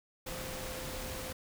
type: tone in noise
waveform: sine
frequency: 518 Hz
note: C5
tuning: 17 cents flat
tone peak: -45 dBFS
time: 0.26-1.33 s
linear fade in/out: 10 ms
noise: pink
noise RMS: -41 dBFS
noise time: 0.26-1.33 s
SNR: -7 dB
effects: none